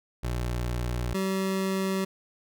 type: tone pair in turn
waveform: 25% pulse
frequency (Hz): 60.3 / 191.44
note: B1 / G3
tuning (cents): -41 / -41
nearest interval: octave + minor sixth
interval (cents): 2000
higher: second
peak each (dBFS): -24 / -22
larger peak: second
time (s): 0.23-1.14 / 1.14-2.05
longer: neither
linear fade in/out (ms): 10
effects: none